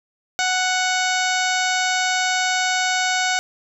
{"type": "harmonic tone", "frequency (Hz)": 740, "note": "F#5", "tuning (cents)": 0, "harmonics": [1, 2, 3, 4, 5, 6, 7, 8, 9, 10], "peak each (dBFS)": [-23, -23, -26, -30, -29, -31, -33, -30, -34, -32], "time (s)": [0.39, 3.39], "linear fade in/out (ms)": 0, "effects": ["9-bit"]}